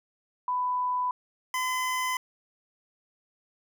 sine / 25% pulse tone pair in turn, 996 / 1018.1 Hz, B5 / C6, +14 / -48 cents, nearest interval unison, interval 38 cents, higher second, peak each -25 / -23 dBFS, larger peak second, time 0.48-1.11 / 1.54-2.17 s, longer neither, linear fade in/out 2 ms, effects none

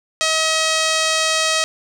5% pulse tone with low-pass filter, 637 Hz, D#5, 41 cents sharp, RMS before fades -18 dBFS, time 0.21-1.64 s, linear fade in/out 0 ms, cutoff 9200 Hz, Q 0.61, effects 7-bit

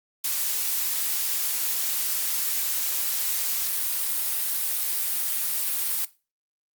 blue noise, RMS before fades -26 dBFS, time 0.24-6.05 s, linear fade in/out 5 ms, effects noise-tail reverb RT60 0.3 s tail -18 dB re dry + Opus 48 kbps

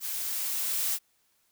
blue noise with level ramp, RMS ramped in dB -34 to -28 dBFS, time 0-0.99 s, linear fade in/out 50 ms, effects white hiss -70 dBFS RMS until 1.51 s

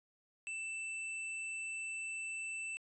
square tone, 2657 Hz, E7, 13 cents sharp, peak -40 dBFS, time 0.47-2.77 s, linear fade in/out 0 ms, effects resampled to 24000 Hz

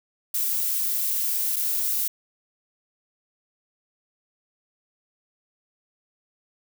violet noise with dropouts, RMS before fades -25 dBFS, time 0.34-2.08 s, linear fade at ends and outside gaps 5 ms, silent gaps 1.561-1.564 s, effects none

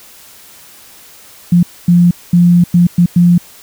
sine tone bursts at uneven times, 174.61 Hz, F3, in tune, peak -4 dBFS, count 6, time 1.52-1.63 / 1.88-2.11 / 2.33-2.64 / 2.74-2.87 / 2.98-3.06 / 3.16-3.38 s, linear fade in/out 5 ms, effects white hiss -39 dBFS RMS until 3.62 s

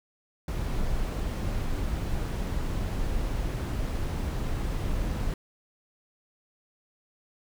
brown noise, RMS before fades -29 dBFS, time 0.48-5.34 s, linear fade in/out 2 ms, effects none

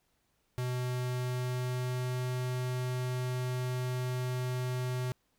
square tone with pitch glide, 125.3 to 126.17 Hz, B2 to B2, +25 to +37 cents, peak -32 dBFS, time 0.58-5.12 s, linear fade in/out 0 ms, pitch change +12 cents, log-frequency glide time 1.1-2.28 s, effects pink hiss -75 dBFS RMS until 5.38 s

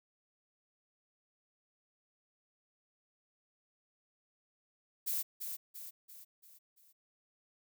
violet noise with echo, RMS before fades -35 dBFS, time 5.06-5.23 s, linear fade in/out 20 ms, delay 340 ms, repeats 5, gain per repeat -6 dB, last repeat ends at 6.93 s, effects none

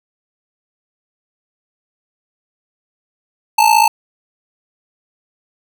square ring-modulated tone, 880 Hz, A5, in tune, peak -6 dBFS, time 3.58-3.88 s, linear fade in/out 5 ms, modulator 27.9 Hz, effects none

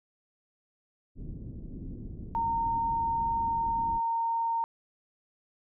pink low-pass noise, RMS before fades -40 dBFS, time 1.15-4.01 s, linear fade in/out 50 ms, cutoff 310 Hz, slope 24 dB/octave
sine tone, 919 Hz, A#5, 25 cents flat, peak -26 dBFS, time 2.35-4.64 s, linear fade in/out 0 ms
effects none

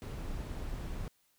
brown noise, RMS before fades -39 dBFS, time 0.02-1.08 s, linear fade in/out 0 ms, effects white hiss -72 dBFS RMS until 1.38 s

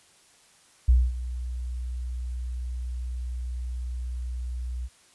sine tone with ADSR envelope, 61.6 Hz, B1, 4 cents flat, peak -13 dBFS, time 0.88-4.89 s, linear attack 10 ms, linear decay 230 ms, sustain -16 dB, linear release 41 ms, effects white hiss -58 dBFS RMS until 5.14 s + resampled to 24000 Hz

